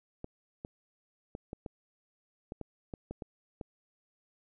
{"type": "clicks", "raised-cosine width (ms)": 2, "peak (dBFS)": -26, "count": 11, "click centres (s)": [0.244, 0.649, 1.351, 1.531, 1.662, 2.521, 2.613, 2.938, 3.11, 3.222, 3.612], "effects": []}